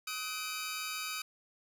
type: tone cluster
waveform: 15% pulse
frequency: 1262 / 1508 / 2357 Hz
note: D#6 / F#6 / D7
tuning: +24 / +32 / +6 cents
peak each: -33 / -38 / -34 dBFS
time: 0.07-1.22 s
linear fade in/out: 5 ms
effects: none